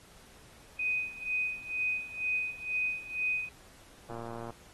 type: tone with tremolo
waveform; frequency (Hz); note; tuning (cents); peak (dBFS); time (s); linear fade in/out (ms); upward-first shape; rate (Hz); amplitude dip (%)
sine; 2500; D#7; +8; -27; 0.79-3.49; 5; sine; 2.1; 85
type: click train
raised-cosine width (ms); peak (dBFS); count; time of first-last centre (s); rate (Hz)
1; -28; 48; 4.1-4.505; 116
effects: pink hiss -57 dBFS RMS until 4.73 s + AAC 32 kbps